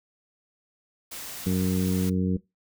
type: noise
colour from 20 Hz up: white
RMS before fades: -38 dBFS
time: 1.11-2.1 s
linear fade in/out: 10 ms
type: harmonic tone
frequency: 92.5 Hz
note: F#2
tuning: in tune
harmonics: 1 / 2 / 3 / 4 / 5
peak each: -29 / -23 / -31 / -35 / -35 dBFS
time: 1.46-2.37 s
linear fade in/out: 5 ms
effects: noise-tail reverb RT60 0.2 s tail -21 dB re dry